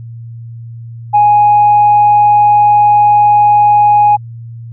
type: tone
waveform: sine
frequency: 831 Hz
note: G#5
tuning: 1 cent sharp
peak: -3 dBFS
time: 1.13-4.17 s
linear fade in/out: 20 ms
effects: tanh soft clip ceiling 0 dBFS + added 116 Hz sine -25 dBFS peak until 4.72 s